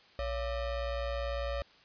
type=ring-modulated tone; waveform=square; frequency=311.1 Hz; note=D#4; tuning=in tune; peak=-30 dBFS; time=0.19-1.62 s; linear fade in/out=0 ms; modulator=252 Hz; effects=white hiss -60 dBFS RMS until 1.84 s + resampled to 11025 Hz